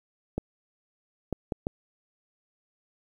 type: clicks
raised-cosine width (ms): 2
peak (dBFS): -15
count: 4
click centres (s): 0.38 / 1.327 / 1.522 / 1.669
effects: 9-bit